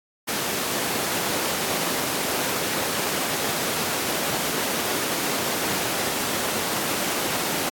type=high-pass noise; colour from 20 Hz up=pink; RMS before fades=-26 dBFS; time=0.27-7.7 s; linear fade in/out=20 ms; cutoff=220 Hz; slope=12 dB/octave; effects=AAC 64 kbps